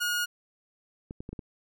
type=tone; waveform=sawtooth; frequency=1438 Hz; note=F#6; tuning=50 cents flat; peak=-23 dBFS; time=0-0.26 s; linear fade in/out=20 ms
type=clicks; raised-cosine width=3 ms; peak=-25 dBFS; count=5; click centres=1.109 / 1.205 / 1.291 / 1.33 / 1.392 s
effects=none